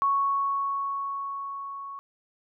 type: tone with level ramp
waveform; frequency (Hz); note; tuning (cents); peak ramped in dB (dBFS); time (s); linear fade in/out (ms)
sine; 1108.7; C#6; 0; -20 to -36; 0.02-1.99; 0
effects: none